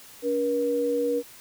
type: tone pair together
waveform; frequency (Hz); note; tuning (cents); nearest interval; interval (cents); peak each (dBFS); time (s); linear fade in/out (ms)
sine; 284.2 / 479.3; C#4 / A#4; +43 / +48; major sixth; 905; -29 / -23; 0.22-1.23; 50
effects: white hiss -48 dBFS RMS until 1.4 s